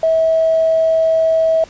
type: tone with tanh clipping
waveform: triangle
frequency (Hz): 647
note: E5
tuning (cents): -32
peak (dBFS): -10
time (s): 0.03-1.64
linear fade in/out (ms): 2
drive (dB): 2
effects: pink hiss -42 dBFS RMS until 1.69 s + resampled to 16000 Hz